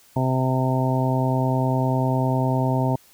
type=harmonic tone; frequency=130 Hz; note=C3; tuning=11 cents flat; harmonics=1 / 2 / 3 / 4 / 5 / 6 / 7; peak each=-21 / -25 / -31 / -32 / -28 / -33 / -28 dBFS; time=0.16-2.96 s; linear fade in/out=5 ms; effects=white hiss -54 dBFS RMS until 3.13 s